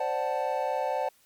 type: chord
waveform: triangle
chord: D dominant seventh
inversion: third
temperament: equal with one note detuned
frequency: 523.3 / 587.3 / 744.7 / 880 Hz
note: C5 / D5 / F#5 / A5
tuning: 0 / 0 / +11 / 0 cents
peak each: -30 dBFS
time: 0-1.09 s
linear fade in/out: 5 ms
effects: white hiss -63 dBFS RMS until 1.25 s + MP3 96 kbps